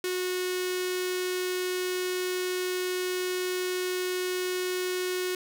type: tone with notch filter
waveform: sawtooth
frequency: 365.6 Hz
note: F#4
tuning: 21 cents flat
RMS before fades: -30 dBFS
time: 0.04-5.35 s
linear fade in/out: 2 ms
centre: 790 Hz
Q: 0.66
effects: none